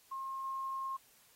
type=tone with level steps; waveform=sine; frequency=1070 Hz; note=C6; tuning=38 cents sharp; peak=-38 / -36 dBFS; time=0.11-0.97 s; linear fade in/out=10 ms; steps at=0.44 s; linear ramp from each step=2 ms; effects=white hiss -65 dBFS RMS until 1.35 s + AAC 48 kbps